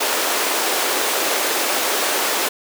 pink high-pass noise, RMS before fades -20 dBFS, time 0-2.49 s, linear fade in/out 10 ms, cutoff 360 Hz, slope 24 dB/octave, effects none

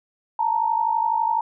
sine tone pair together, 880 / 932 Hz, A5 / A#5, 0 / -1 cents, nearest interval minor second, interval 99 cents, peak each -22 / -21 dBFS, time 0.39-1.41 s, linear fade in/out 5 ms, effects none

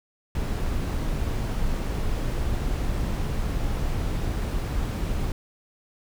brown noise, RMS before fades -26 dBFS, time 0.35-5.32 s, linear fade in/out 2 ms, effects none

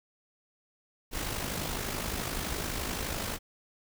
pink noise with amplitude modulation, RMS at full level -32 dBFS, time 1.11-3.39 s, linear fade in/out 50 ms, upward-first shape sine, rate 51.7 Hz, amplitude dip 50%, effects none

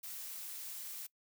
blue noise, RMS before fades -45 dBFS, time 0.03-1.07 s, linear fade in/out 10 ms, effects noise-tail reverb RT60 0.1 s tail -22 dB re dry

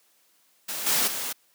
white noise with level steps, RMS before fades -32 / -23 / -31 dBFS, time 0.68-1.33 s, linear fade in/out 10 ms, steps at 0.86 / 1.07 s, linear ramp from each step 10 ms, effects white hiss -64 dBFS RMS until 1.54 s + high-pass 200 Hz 12 dB/octave

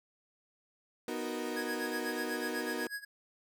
35% pulse chord, B major seventh, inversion none, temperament equal, 246.9 / 311.1 / 370 / 466.2 Hz, B3 / D#4 / F#4 / A#4, 0 / 0 / 0 / 0 cents, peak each -39 dBFS, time 1.08-2.87 s, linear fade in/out 2 ms
square tone with tremolo, 1661.2 Hz, G#6, in tune, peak -36 dBFS, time 1.56-3.05 s, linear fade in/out 10 ms, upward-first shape sine, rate 8.1 Hz, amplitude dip 90%
effects none

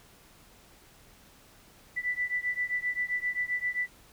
sine beating tone pair, 1975.5 / 1983.1 Hz, B6 / B6, 0 / +7 cents, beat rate 7.6 Hz, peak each -31 / -32 dBFS, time 1.96-3.88 s, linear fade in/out 20 ms, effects pink hiss -57 dBFS RMS until 4.12 s

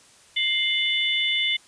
sine tone cluster, 2098 / 2972 / 3527 Hz, C7 / F#7 / A7, +4 / +7 / +3 cents, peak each -25 dBFS, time 0.36-1.57 s, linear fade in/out 10 ms, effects white hiss -53 dBFS RMS until 1.67 s + resampled to 22050 Hz

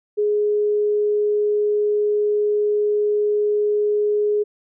sine tone, 417.5 Hz, G#4, 9 cents sharp, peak -16 dBFS, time 0.17-4.44 s, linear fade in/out 20 ms, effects none

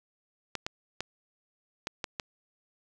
clicks, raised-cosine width 0.2 ms, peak -15 dBFS, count 6, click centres 0.553 / 0.665 / 1.006 / 1.871 / 2.042 / 2.198 s, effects none

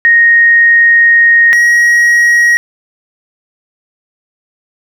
sine / triangle tone pair in turn, 1864.7 / 1895.1 Hz, A#6 / A#6, 0 / +28 cents, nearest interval unison, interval 28 cents, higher second, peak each -3 dBFS, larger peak neither, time 0.05-1.53 / 1.53-2.57 s, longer first, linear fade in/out 0 ms, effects none

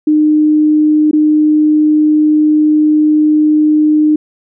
sine tone with dropouts, 304.7 Hz, D#4, 36 cents flat, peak -6 dBFS, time 0.07-4.16 s, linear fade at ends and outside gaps 5 ms, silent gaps 1.112-1.131 s, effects none

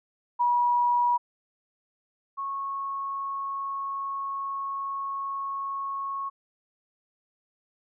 sine tone pair in turn, 967 / 1099.4 Hz, B5 / C#6, -37 / -15 cents, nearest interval major second, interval 222 cents, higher second, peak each -20 / -29 dBFS, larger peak first, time 0.39-1.18 / 2.37-6.3 s, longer second, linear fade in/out 20 ms, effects none

